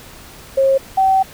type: tone pair in turn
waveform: sine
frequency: 539 / 766.9 Hz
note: C#5 / G5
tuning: -49 / -38 cents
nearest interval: tritone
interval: 611 cents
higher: second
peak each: -10 dBFS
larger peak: neither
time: 0.57-0.78 / 0.97-1.23 s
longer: second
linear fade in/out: 10 ms
effects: pink hiss -39 dBFS RMS until 1.33 s